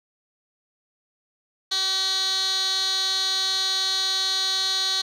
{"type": "tone with band-pass filter", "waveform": "15% pulse", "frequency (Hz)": 381.9, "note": "G4", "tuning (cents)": -45, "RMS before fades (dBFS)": -24, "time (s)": [1.71, 5.02], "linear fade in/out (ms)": 10, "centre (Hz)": 4300, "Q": 4.9, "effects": []}